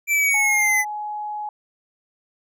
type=linear sweep; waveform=square; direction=down; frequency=2349 to 2005 Hz; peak=-17 dBFS; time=0.07-0.85 s; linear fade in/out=50 ms
type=tone; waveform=sine; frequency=841 Hz; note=G#5; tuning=22 cents sharp; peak=-26 dBFS; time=0.34-1.49 s; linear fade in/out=2 ms
effects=none